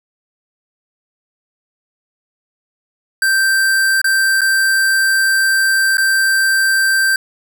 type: tone with dropouts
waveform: square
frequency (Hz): 1566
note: G6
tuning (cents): -2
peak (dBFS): -12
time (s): 3.22-7.16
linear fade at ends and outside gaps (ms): 2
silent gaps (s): 4.016-4.043 / 4.409-4.416 / 5.971-5.981
effects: none